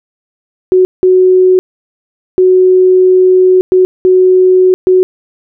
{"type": "tone bursts at uneven times", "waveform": "sine", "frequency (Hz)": 370, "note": "F#4", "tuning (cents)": 0, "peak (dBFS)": -3, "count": 6, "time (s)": [[0.72, 0.85], [1.03, 1.59], [2.38, 3.61], [3.72, 3.85], [4.05, 4.74], [4.87, 5.03]], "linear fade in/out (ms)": 0, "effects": []}